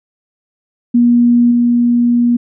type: tone with level steps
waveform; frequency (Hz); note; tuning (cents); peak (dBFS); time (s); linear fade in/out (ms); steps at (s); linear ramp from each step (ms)
sine; 239.6; A#3; +48; -6 / -8; 0.94-2.37; 10; 1.51; 5
effects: none